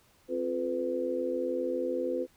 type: harmonic tone with a mistuned harmonic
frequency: 87.31 Hz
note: F2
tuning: in tune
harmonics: 3 / 4 / 5 / 6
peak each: -36 / -34 / -39 / -31 dBFS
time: 0.28-2.27 s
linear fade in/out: 50 ms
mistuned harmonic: 6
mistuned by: -67 cents
effects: pink hiss -64 dBFS RMS until 2.36 s